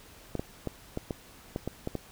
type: clicks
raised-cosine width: 2 ms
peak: -18 dBFS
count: 9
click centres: 0.353 / 0.395 / 0.673 / 0.974 / 1.108 / 1.561 / 1.676 / 1.874 / 1.953 s
effects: pink hiss -53 dBFS RMS until 2.11 s